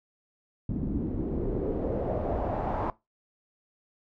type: noise with low-pass filter sweep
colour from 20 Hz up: pink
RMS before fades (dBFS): -30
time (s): 0.69-2.9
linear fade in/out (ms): 2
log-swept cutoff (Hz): 240 to 930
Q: 2.6
effects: noise-tail reverb RT60 0.2 s tail -19 dB re dry